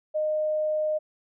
sine tone, 615 Hz, D#5, 20 cents flat, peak -23 dBFS, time 0.14-0.99 s, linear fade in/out 20 ms, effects none

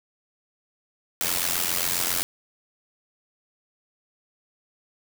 white noise with amplitude modulation, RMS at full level -22 dBFS, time 1.21-2.23 s, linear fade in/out 0 ms, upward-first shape sine, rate 87.4 Hz, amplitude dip 80%, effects none

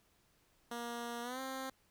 10% pulse tone with pitch glide, 236.7 to 264.2 Hz, A#3 to C4, +27 to +17 cents, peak -32 dBFS, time 0.71-1.7 s, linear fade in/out 5 ms, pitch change +190 cents, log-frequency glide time 1.22-1.4 s, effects pink hiss -72 dBFS RMS until 1.9 s

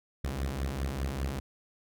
sawtooth beating tone pair, 65.1 / 70.1 Hz, C2 / C#2, -8 / +20 cents, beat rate 5 Hz, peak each -30 dBFS, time 0.24-1.4 s, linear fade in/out 5 ms, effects none

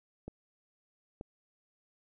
clicks, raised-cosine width 2 ms, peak -28 dBFS, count 2, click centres 0.28 / 1.211 s, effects none

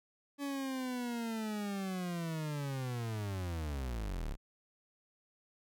40% pulse linear sweep, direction down, 285.4 to 30.87 Hz, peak -35 dBFS, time 0.38-4.37 s, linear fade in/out 50 ms, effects none

